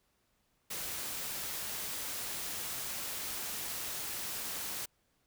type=noise; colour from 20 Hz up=white; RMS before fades=-39 dBFS; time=0.7-4.86 s; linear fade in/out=10 ms; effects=pink hiss -75 dBFS RMS until 5.26 s